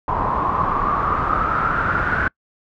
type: noise with low-pass filter sweep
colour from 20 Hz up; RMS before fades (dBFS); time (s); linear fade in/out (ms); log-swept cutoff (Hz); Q
pink; -20; 0.08-2.28; 2; 1000 to 1500; 9.3
effects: noise-tail reverb RT60 0.1 s tail -26 dB re dry